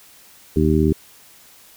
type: harmonic tone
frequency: 77.78 Hz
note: D#2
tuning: in tune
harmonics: 1 / 2 / 3 / 4 / 5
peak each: -20 / -20 / -20 / -20 / -20 dBFS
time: 0.56-0.93 s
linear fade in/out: 5 ms
effects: white hiss -48 dBFS RMS until 1.76 s